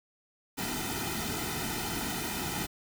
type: noise with comb filter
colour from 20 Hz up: pink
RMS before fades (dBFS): -34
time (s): 0.57-2.67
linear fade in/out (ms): 20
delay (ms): 1.8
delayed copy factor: -0.9
effects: none